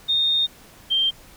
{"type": "tone pair in turn", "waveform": "sine", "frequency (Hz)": [3673, 3161], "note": ["A#7", "G7"], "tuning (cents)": [-26, 14], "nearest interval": "minor third", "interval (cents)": 260, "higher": "first", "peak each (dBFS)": -17, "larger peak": "neither", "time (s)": [[0.08, 0.47], [0.9, 1.11]], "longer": "first", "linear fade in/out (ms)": 20, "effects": ["pink hiss -48 dBFS RMS until 1.36 s"]}